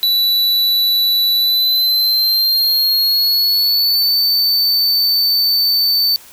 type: tone with pitch glide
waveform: square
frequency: 3955 to 4543 Hz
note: B7 to C#8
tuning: +2 to +42 cents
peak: -12 dBFS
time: 0.03-6.16 s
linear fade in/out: 0 ms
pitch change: +240 cents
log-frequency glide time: 1.36-4.18 s
effects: white hiss -41 dBFS RMS until 6.32 s